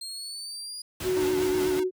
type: linear sweep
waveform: 30% pulse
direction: up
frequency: 4194 to 4885 Hz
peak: -32 dBFS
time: 0.01-0.82 s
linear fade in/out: 5 ms
type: noise with tremolo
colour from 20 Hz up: pink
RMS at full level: -34 dBFS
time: 1-1.8 s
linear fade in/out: 5 ms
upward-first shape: sine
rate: 5.1 Hz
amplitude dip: 25%
type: tone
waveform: sine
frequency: 370 Hz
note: F#4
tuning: in tune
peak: -23 dBFS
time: 1.03-1.91 s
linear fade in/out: 50 ms
type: tone with vibrato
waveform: square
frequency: 300 Hz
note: D4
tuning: 37 cents sharp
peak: -32 dBFS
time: 1.16-1.84 s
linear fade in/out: 10 ms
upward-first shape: triangle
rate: 8.1 Hz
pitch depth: 94 cents each way
effects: high-pass 60 Hz 12 dB/octave